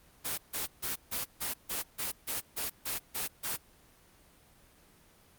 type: noise bursts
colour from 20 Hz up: white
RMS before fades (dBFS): -34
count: 12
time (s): 0.24-3.57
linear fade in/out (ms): 20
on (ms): 140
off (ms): 150
effects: pink hiss -61 dBFS RMS until 5.38 s + Opus 24 kbps